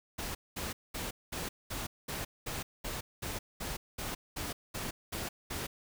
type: noise bursts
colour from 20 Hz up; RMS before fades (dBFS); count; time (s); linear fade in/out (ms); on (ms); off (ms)
pink; -38; 15; 0.18-5.67; 10; 170; 210
effects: none